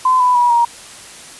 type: tone with pitch steps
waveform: sine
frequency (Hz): 1023 / 995.6 / 968.9 / 943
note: C6 / B5 / B5 / A#5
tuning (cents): -39 / +14 / -33 / +20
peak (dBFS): -9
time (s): 0.05-0.65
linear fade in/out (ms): 5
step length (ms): 150
effects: white hiss -36 dBFS RMS until 1.39 s + resampled to 24000 Hz